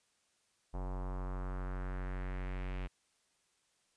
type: tone with low-pass filter sweep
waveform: square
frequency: 46.25 Hz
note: F#1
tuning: in tune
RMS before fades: -39 dBFS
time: 0.73-2.88 s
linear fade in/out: 20 ms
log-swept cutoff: 880 to 2600 Hz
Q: 2.2
effects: white hiss -75 dBFS RMS until 3.96 s + resampled to 22050 Hz